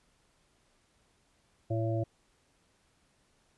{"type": "harmonic tone", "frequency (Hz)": 112.3, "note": "A2", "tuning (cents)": 36, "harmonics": [1, 3, 5, 6], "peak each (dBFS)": [-30, -35, -37, -38], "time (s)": [1.7, 2.04], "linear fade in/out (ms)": 10, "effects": ["pink hiss -70 dBFS RMS until 3.57 s", "resampled to 24000 Hz"]}